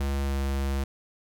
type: tone with pitch glide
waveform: square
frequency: 69.3 to 68.46 Hz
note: C#2 to C#2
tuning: 0 to -21 cents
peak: -26 dBFS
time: 0-0.84 s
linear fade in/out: 5 ms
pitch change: -21 cents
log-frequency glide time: 0.23-0.34 s
effects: none